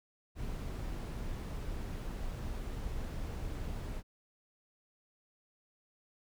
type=noise; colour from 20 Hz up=brown; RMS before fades=-39 dBFS; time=0.35-4.03 s; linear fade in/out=50 ms; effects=none